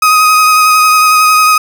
35% pulse tone with vibrato, 1255 Hz, D#6, 15 cents sharp, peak -3 dBFS, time 0.02-1.58 s, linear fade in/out 5 ms, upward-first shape sine, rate 11 Hz, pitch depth 16 cents each way, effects none

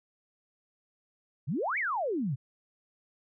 sine exponential two-way sweep, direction up then down, 116.54 to 2349 to 116.54 Hz, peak -28 dBFS, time 1.47-2.36 s, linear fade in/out 20 ms, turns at 1.78 s, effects none

